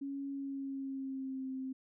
sine tone with pitch glide, 277.2 to 262.6 Hz, C#4 to C4, 0 to +6 cents, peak -37 dBFS, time 0.01-1.73 s, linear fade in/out 10 ms, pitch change -94 cents, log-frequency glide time 0.3-1.5 s, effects none

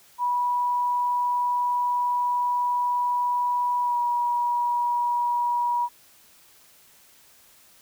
sine tone with pitch glide, 977 to 963 Hz, B5 to B5, -19 to -44 cents, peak -21 dBFS, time 0.18-5.89 s, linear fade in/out 50 ms, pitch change -25 cents, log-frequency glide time 3.82-3.97 s, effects white hiss -55 dBFS RMS until 7.81 s

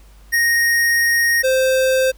square tone pair in turn, 1864.7 / 522.2 Hz, A#6 / C5, 0 / -3 cents, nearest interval octave + minor seventh, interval 2203 cents, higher first, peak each -14 dBFS, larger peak neither, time 0.32-1.43 / 1.43-2.12 s, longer first, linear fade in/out 20 ms, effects added 50 Hz sine -42 dBFS peak until 2.17 s + pink hiss -53 dBFS RMS until 2.17 s

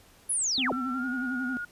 sine linear sweep, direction down, 11000 to 32.88 Hz, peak -25 dBFS, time 0.29-0.73 s, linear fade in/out 10 ms
triangle tone with vibrato, 255.3 Hz, C4, 42 cents flat, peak -28 dBFS, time 0.58-1.57 s, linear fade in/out 0 ms, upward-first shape sine, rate 11 Hz, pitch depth 68 cents each way
sine tone with pitch glide, 1347 to 1435.4 Hz, E6 to F6, +37 to +47 cents, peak -32 dBFS, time 0.72-1.65 s, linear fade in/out 5 ms, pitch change +110 cents, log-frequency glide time 0.92-1.07 s
effects pink hiss -57 dBFS RMS until 1.71 s + resampled to 32000 Hz

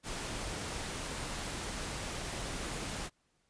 pink noise, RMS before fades -39 dBFS, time 0.03-3.1 s, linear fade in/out 50 ms, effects pink hiss -75 dBFS RMS until 3.49 s + resampled to 22050 Hz

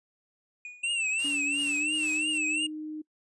triangle tone with exponential decay, 2457 Hz, D#7, 22 cents flat, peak -34 dBFS, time 0.65-1.03 s, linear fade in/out 2 ms, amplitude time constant 82 ms
square tone with vibrato, 2678 Hz, E7, 27 cents sharp, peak -27 dBFS, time 0.83-2.67 s, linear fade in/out 10 ms, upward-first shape triangle, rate 2.9 Hz, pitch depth 120 cents each way
white noise with tremolo, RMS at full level -43 dBFS, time 1.18-2.39 s, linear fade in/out 20 ms, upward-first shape sine, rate 2.5 Hz, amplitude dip 80%
sine tone with pitch glide, 287.3 to 307.9 Hz, D4 to D#4, -38 to -18 cents, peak -34 dBFS, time 1.24-3.02 s, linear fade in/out 10 ms, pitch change +120 cents, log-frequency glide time 1.69-1.92 s
effects noise-tail reverb RT60 0.1 s tail -25 dB re dry + resampled to 24000 Hz

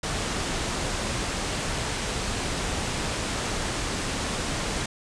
pink low-pass noise, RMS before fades -29 dBFS, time 0.03-4.86 s, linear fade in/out 5 ms, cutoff 9300 Hz, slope 48 dB/octave, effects none

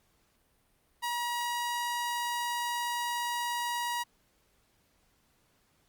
sawtooth tone, 957 Hz, A#5, 45 cents sharp, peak -27 dBFS, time 1.02-4.04 s, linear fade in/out 20 ms, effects pink hiss -70 dBFS RMS until 5.88 s + Opus 48 kbps

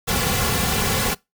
pink noise with comb filter, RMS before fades -21 dBFS, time 0.07-1.15 s, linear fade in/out 20 ms, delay 3.2 ms, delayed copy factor -0.7, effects noise-tail reverb RT60 0.2 s tail -23 dB re dry

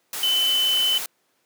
sine tone in noise, 3030 Hz, F#7, 40 cents sharp, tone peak -18 dBFS, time 0.23-0.98 s, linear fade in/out 2 ms, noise white, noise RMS -30 dBFS, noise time 0.13-1.06 s, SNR +9 dB, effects pink hiss -67 dBFS RMS until 1.45 s + high-pass 300 Hz 12 dB/octave

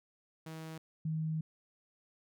sawtooth / sine tone pair in turn, 160 / 158.07 Hz, D#3 / D#3, +49 / +28 cents, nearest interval unison, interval 21 cents, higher first, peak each -39 / -32 dBFS, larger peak second, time 0.46-0.78 / 1.05-1.41 s, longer second, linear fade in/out 5 ms, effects none

